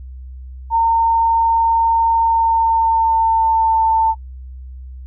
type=tone with pitch glide; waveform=sine; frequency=913 to 893.7 Hz; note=A#5 to A5; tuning=-36 to +27 cents; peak=-11 dBFS; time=0.7-4.15 s; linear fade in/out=50 ms; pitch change=-37 cents; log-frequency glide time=2.19-3.84 s; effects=noise-tail reverb RT60 0.1 s tail -24 dB re dry + added 64 Hz sine -30 dBFS peak until 5.06 s